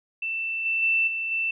sine tone with level steps, 2669 Hz, E7, 21 cents sharp, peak -26 / -22 / -19 / -26 / -23 dBFS, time 0.22-1.51 s, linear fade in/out 5 ms, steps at 0.65 / 0.82 / 1.07 / 1.31 s, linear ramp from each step 10 ms, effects none

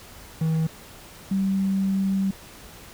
triangle / sine tone pair in turn, 160.3 / 193.48 Hz, E3 / G3, -48 / -22 cents, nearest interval minor third, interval 326 cents, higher second, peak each -18 / -20 dBFS, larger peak first, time 0.41-0.67 / 1.31-2.31 s, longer second, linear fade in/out 5 ms, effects pink hiss -45 dBFS RMS until 2.93 s

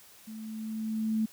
sine tone with level ramp, 219.4 Hz, A3, 5 cents flat, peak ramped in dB -40 to -24 dBFS, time 0.27-1.26 s, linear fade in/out 10 ms, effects white hiss -55 dBFS RMS until 1.32 s

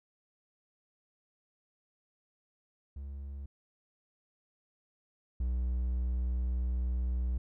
triangle tone pair in turn, 69.3 / 61.74 Hz, C#2 / B1, 0 / 0 cents, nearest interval major second, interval 200 cents, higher first, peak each -37 / -27 dBFS, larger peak second, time 2.96-3.46 / 5.4-7.38 s, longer second, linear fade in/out 5 ms, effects none

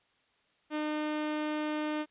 sawtooth tone, 303.7 Hz, D#4, 42 cents flat, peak -27 dBFS, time 0.7-2.06 s, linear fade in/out 50 ms, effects white hiss -70 dBFS RMS until 2.1 s + resampled to 8000 Hz

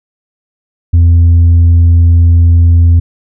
sine tone with tanh clipping, 84.7 Hz, E2, 48 cents sharp, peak -3 dBFS, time 0.93-3 s, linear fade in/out 10 ms, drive 2 dB, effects none

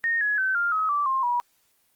sine tone with pitch steps, 1846 / 1683 / 1534.5 / 1399 / 1275.5 / 1162.9 / 1060.2 / 966.7 Hz, A#6 / G#6 / G6 / F6 / D#6 / D6 / C6 / B5, -17 / +23 / -37 / +3 / +43 / -17 / +23 / -37 cents, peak -21 dBFS, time 0.04-1.4 s, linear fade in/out 0 ms, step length 170 ms, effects white hiss -66 dBFS RMS until 1.95 s + Opus 24 kbps

